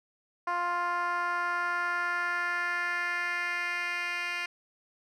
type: tone with band-pass filter sweep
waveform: 10% pulse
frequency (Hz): 350.3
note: F4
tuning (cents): +5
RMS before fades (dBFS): -31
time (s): 0.47-4.46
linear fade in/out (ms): 5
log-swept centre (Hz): 1000 to 2600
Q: 2.3
effects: none